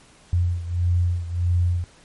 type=beating tone pair; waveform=sine; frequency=87.31 / 88.91 Hz; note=F2 / F2; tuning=0 / +31 cents; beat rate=1.6 Hz; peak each=-20 / -24 dBFS; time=0.33-1.84 s; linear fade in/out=0 ms; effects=pink hiss -52 dBFS RMS until 2.04 s + MP3 48 kbps